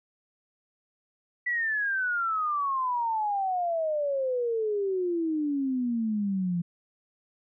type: exponential sweep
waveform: sine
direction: down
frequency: 1975.5 to 169.6 Hz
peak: -25 dBFS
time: 1.46-6.62 s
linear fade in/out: 10 ms
effects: none